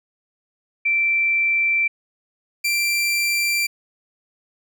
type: tone pair in turn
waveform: sine / sawtooth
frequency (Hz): 2342 / 2356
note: D7 / D7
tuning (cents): -5 / +5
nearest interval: unison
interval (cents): 10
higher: second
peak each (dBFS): -16 / -15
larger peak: second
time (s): 0.85-1.88 / 2.64-3.67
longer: neither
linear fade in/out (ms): 10
effects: none